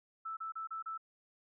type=tone bursts; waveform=sine; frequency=1318.5 Hz; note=E6; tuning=in tune; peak=-38 dBFS; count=5; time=0.25-0.978 s; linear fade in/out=10 ms; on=120 ms; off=32 ms; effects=none